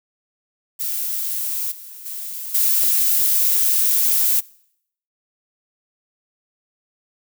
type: noise with level steps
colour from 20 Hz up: violet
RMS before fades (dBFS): -24 / -38 / -30 / -17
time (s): 0.79-4.41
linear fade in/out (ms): 20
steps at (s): 1.71 / 2.05 / 2.54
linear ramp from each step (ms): 10
effects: noise-tail reverb RT60 0.7 s tail -23 dB re dry